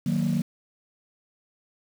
sine chord, D# minor, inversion none, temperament equal, 155.56 / 185 / 233.1 Hz, D#3 / F#3 / A#3, 0 / 0 / 0 cents, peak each -25 dBFS, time 0.06-0.42 s, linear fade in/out 5 ms, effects tanh soft clip ceiling -17 dBFS + 7-bit

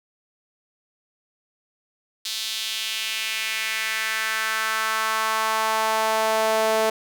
sawtooth tone with high-pass filter sweep, 220 Hz, A3, in tune, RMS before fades -24 dBFS, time 2.25-6.9 s, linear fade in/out 5 ms, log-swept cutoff 3900 to 560 Hz, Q 2.3, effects none

